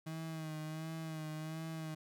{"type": "tone with vibrato", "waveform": "35% pulse", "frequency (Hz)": 158.3, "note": "D#3", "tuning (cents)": 30, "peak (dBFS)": -39, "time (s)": [0.06, 1.95], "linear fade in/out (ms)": 10, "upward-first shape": "sine", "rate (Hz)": 1.4, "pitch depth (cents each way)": 39, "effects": []}